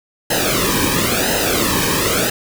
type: noise with flanger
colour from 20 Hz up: pink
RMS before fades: -17 dBFS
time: 0.3-2.3 s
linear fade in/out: 5 ms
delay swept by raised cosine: 0.87 to 1.47 ms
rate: 0.97 Hz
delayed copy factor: -0.8
effects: none